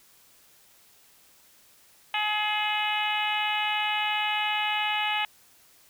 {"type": "harmonic tone", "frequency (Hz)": 422.8, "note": "G#4", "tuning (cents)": 31, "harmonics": [2, 3, 4, 5, 6, 7, 8, 9], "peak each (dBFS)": [-29, -37, -35, -33, -31, -31, -40, -43], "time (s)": [2.14, 5.25], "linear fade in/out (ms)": 2, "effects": ["white hiss -58 dBFS RMS until 5.89 s"]}